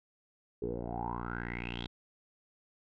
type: tone with low-pass filter sweep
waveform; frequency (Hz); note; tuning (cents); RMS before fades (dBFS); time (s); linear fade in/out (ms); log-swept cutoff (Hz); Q
10% pulse; 59; A#1; +22; -38; 0.62-1.87; 5; 410 to 3700; 9.3
effects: none